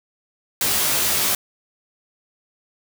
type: noise with comb filter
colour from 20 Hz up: white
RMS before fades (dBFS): -20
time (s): 0.61-1.35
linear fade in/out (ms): 2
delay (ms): 15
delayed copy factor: +0.75
effects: none